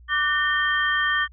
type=tone cluster; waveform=sine; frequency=1171 / 1496 / 1817 / 3164 Hz; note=D6 / F#6 / A#6 / G7; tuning=-5 / +19 / -45 / +15 cents; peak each=-26 / -29 / -21 / -30 dBFS; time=0.08-1.28 s; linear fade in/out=50 ms; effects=added 60 Hz sine -45 dBFS peak until 1.32 s